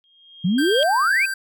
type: tone with exponential growth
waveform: sine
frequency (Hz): 3235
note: G#7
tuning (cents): -46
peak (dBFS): -18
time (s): 0.04-0.83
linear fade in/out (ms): 0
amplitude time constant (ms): 170
type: exponential sweep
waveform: sine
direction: up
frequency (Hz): 164.8 to 2595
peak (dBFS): -16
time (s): 0.44-1.26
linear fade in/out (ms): 10
type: tone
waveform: square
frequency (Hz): 1568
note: G6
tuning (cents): 0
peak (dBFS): -24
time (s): 0.58-1.34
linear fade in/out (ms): 5
effects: none